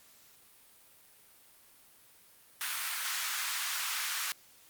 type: high-pass noise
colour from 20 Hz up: pink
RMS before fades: -35 dBFS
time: 2.61-4.32 s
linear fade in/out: 0 ms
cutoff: 1200 Hz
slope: 24 dB/octave
effects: white hiss -60 dBFS RMS until 4.69 s + Opus 48 kbps